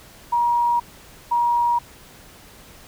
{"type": "tone pair in turn", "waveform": "sine", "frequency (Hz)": [952, 952], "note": ["A#5", "A#5"], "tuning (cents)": [36, 36], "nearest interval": "unison", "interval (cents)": 0, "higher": "neither", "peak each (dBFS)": -16, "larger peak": "neither", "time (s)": [[0.32, 0.8], [1.31, 1.79]], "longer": "neither", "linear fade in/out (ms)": 10, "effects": ["pink hiss -46 dBFS RMS until 2.87 s"]}